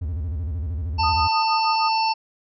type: tone with vibrato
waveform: triangle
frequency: 79.9 Hz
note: D#2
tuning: 47 cents sharp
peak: -22 dBFS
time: 0.01-1.28 s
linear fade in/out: 10 ms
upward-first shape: square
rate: 13 Hz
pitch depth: 180 cents each way
type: harmonic tone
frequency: 891 Hz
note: A5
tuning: 22 cents sharp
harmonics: 1 / 3 / 5 / 6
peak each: -19 / -29 / -29 / -30 dBFS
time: 0.98-2.14 s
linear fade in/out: 20 ms
type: tone with tremolo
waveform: sine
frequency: 1237 Hz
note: D#6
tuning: 10 cents flat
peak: -21 dBFS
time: 1.03-1.89 s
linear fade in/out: 10 ms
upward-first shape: sine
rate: 6.4 Hz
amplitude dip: 100%
effects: none